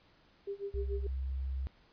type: tone with tremolo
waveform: sine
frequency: 399.4 Hz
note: G4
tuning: 32 cents sharp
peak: -34 dBFS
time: 0.47-1.07 s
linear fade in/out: 5 ms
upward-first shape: sine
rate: 6.9 Hz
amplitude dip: 95%
type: tone with pitch glide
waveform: sine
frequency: 65.41 to 66.32 Hz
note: C2 to C2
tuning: 0 to +24 cents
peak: -33 dBFS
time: 0.74-1.67 s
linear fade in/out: 0 ms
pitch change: +24 cents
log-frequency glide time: 0.9-1.34 s
effects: pink hiss -65 dBFS RMS until 1.92 s + resampled to 11025 Hz